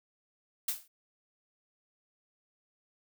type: noise with exponential decay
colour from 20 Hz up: blue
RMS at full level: -28 dBFS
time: 0.68-0.88 s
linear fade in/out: 5 ms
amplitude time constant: 42 ms
effects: none